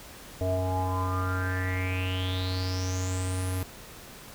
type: tone with low-pass filter sweep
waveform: square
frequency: 92.5 Hz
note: F#2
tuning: in tune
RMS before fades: -29 dBFS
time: 0.41-3.63 s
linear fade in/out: 0 ms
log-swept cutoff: 590 to 12000 Hz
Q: 8.6
effects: pink hiss -46 dBFS RMS until 4.34 s